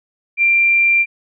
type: tone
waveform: sine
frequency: 2371 Hz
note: D7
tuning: 16 cents sharp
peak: -10 dBFS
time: 0.37-1.06 s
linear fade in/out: 50 ms
effects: none